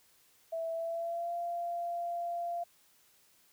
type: tone with pitch glide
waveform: sine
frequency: 658 to 690.3 Hz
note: E5 to F5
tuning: -3 to -20 cents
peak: -33 dBFS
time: 0.52-2.64 s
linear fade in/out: 10 ms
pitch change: +83 cents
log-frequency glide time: 0.72-1.34 s
effects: white hiss -66 dBFS RMS until 3.52 s